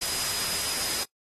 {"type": "tone in noise", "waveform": "sine", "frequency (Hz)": 4978, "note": "D#8", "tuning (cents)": 0, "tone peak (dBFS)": -33, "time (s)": [0.01, 1.04], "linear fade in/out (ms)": 10, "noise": "white", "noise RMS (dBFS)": -29, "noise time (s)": [0.01, 1.04], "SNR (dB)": -7, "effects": ["noise-tail reverb RT60 0.1 s tail -20 dB re dry", "AAC 32 kbps"]}